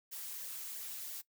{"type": "noise with flanger", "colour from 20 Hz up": "blue", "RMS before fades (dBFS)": -44, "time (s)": [0.11, 1.22], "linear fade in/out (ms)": 20, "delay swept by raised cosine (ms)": [0.77, 5.97], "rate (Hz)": 3, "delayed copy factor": -0.9, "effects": ["noise-tail reverb RT60 0.1 s tail -19 dB re dry"]}